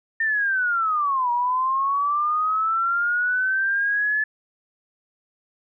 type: linear two-way sweep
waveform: sine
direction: down then up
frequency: 1816 to 952 to 1731 Hz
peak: -19 dBFS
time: 0.2-4.24 s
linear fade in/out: 5 ms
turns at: 1.31 s
effects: none